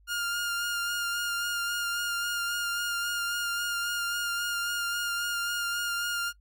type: tone with vibrato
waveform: sawtooth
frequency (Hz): 1410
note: F6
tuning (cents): +16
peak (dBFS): -25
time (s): 0.07-6.33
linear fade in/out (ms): 50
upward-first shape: sine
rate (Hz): 3.7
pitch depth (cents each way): 19
effects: noise-tail reverb RT60 0.1 s tail -22 dB re dry + added 50 Hz sine -57 dBFS peak until 6.4 s